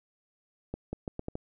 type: accelerating click train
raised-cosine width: 2 ms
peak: -21 dBFS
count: 6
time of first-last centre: 0.74-1.354 s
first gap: 190 ms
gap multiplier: 0.78
effects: none